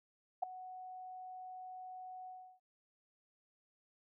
sine tone with ADSR envelope, 741 Hz, F#5, 2 cents sharp, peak -28 dBFS, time 0.42-2.6 s, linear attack 13 ms, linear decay 4 ms, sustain -18 dB, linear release 330 ms, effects none

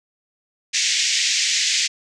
white band-pass noise, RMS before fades -20 dBFS, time 0.73-1.88 s, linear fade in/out 20 ms, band 1900 to 7100 Hz, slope 48 dB/octave, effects none

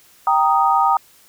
sine chord, Eb major, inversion first, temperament equal, 784 / 932.3 / 1244.5 Hz, G5 / Bb5 / Eb6, 0 / 0 / 0 cents, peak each -17 dBFS, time 0.27-0.97 s, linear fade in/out 2 ms, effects white hiss -51 dBFS RMS until 1.28 s

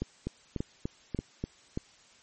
two click trains, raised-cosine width 3 ms, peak -18 / -19 dBFS, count 4 / 5, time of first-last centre 0.02-1.774 / 0.27-1.44 s, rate 1.71 / 3.42 Hz, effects white hiss -59 dBFS RMS until 2.22 s + MP3 32 kbps

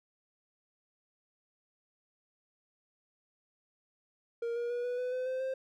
triangle tone with pitch steps, 467.6 / 475.5 / 483.5 / 491.7 / 500 / 508.5 / 517 / 525.8 Hz, A#4 / A#4 / B4 / B4 / B4 / C5 / C5 / C5, +5 / +34 / -37 / -8 / +21 / -50 / -21 / +8 cents, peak -30 dBFS, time 4.42-5.54 s, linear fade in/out 5 ms, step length 140 ms, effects none

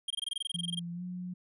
square tone bursts, 3211 Hz, G7, 41 cents sharp, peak -32 dBFS, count 16, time 0.08-0.794 s, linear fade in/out 5 ms, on 24 ms, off 22 ms
sine tone with pitch glide, 171.7 to 180.03 Hz, F3 to F#3, -29 to -47 cents, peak -36 dBFS, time 0.54-1.34 s, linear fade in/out 10 ms, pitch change +82 cents, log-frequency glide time 0.93-1.03 s
effects resampled to 24000 Hz

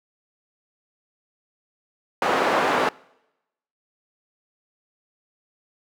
white band-pass noise, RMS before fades -21 dBFS, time 2.22-2.89 s, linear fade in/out 2 ms, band 320 to 1100 Hz, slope 12 dB/octave, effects noise-tail reverb RT60 0.9 s tail -24 dB re dry

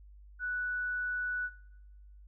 sine tone, 1480 Hz, F#6, in tune, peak -32 dBFS, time 0.39-1.5 s, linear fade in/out 50 ms, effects noise-tail reverb RT60 1.0 s tail -20 dB re dry + added 50 Hz sine -51 dBFS peak until 2.27 s

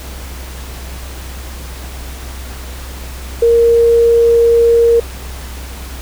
sine tone, 466.2 Hz, A#4, in tune, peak -6 dBFS, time 3.42-5 s, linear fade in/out 5 ms, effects added 64 Hz sine -26 dBFS peak until 6.01 s + pink hiss -32 dBFS RMS until 6.01 s

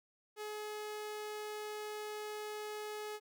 sawtooth tone, 423.4 Hz, G#4, 33 cents sharp, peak -37 dBFS, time 0.36-3.2 s, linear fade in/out 50 ms, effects none

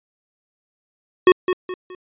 square tone with echo, 366.6 Hz, F#4, 16 cents flat, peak -8 dBFS, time 1.27-1.32 s, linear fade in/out 2 ms, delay 210 ms, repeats 3, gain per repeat -9 dB, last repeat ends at 1.95 s, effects resampled to 8000 Hz

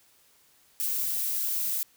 violet noise, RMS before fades -29 dBFS, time 0.8-1.83 s, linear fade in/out 0 ms, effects white hiss -62 dBFS RMS until 1.96 s

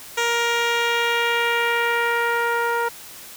10% pulse tone with low-pass filter sweep, 469.8 Hz, A#4, 13 cents sharp, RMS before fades -21 dBFS, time 0.17-2.89 s, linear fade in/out 10 ms, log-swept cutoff 6300 to 1200 Hz, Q 1.2, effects white hiss -40 dBFS RMS until 3.36 s

